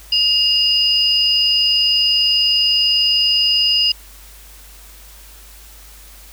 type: tone pair together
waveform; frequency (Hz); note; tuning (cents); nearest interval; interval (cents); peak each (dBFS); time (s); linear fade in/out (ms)
sine; 2840 / 4960; F7 / D#8; +28 / -6; minor seventh; 966; -15; 0.12-3.92; 5
effects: added 50 Hz sine -41 dBFS peak until 6.32 s + white hiss -43 dBFS RMS until 6.32 s